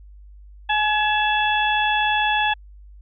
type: harmonic tone with a mistuned harmonic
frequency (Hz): 847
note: G#5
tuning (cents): +34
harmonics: 1 / 2 / 3 / 4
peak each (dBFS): -20 / -23 / -25 / -26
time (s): 0.69-2.54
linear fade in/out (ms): 10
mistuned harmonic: 3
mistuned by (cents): +74
effects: added 50 Hz sine -41 dBFS peak until 3.01 s